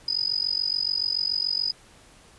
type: tone with amplitude modulation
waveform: sine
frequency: 4978 Hz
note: D#8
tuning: in tune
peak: -19 dBFS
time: 0.08-1.72 s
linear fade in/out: 5 ms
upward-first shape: sine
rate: 47 Hz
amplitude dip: 100%
effects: pink hiss -53 dBFS RMS until 2.38 s + resampled to 24000 Hz